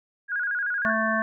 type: tone with vibrato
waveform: sine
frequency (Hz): 1544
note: G6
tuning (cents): -27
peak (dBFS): -24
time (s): 0.28-0.95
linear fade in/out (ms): 50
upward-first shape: square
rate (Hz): 13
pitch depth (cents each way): 95
type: harmonic tone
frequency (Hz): 220.6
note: A3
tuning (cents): +5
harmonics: 1 / 3 / 5 / 7 / 8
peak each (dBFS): -28 / -28 / -28 / -28 / -28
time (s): 0.85-1.22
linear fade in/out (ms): 0
effects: none